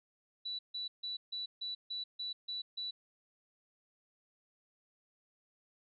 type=tone bursts; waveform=sine; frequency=3951 Hz; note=B7; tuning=in tune; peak=-37 dBFS; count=9; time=0.45-2.91 s; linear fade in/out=10 ms; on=140 ms; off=150 ms; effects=none